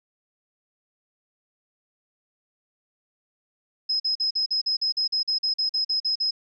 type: tone bursts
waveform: sine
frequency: 5110 Hz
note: D#8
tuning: 45 cents sharp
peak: -21 dBFS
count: 16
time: 3.89-6.31 s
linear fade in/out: 10 ms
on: 110 ms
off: 44 ms
effects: none